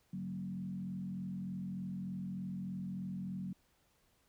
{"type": "tone with frequency modulation", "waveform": "sine", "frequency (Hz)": 186.6, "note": "F#3", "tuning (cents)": 15, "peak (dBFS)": -38, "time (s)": [0.13, 3.53], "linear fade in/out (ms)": 5, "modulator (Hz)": 43.3, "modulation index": 0.84, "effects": ["pink hiss -73 dBFS RMS until 4.28 s"]}